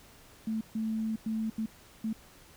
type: tone bursts at uneven times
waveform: sine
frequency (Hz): 220.6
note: A3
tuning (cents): +5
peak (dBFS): -29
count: 5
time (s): 0.47-0.61 / 0.75-1.16 / 1.26-1.5 / 1.58-1.66 / 2.04-2.13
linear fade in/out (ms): 5
effects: pink hiss -56 dBFS RMS until 2.56 s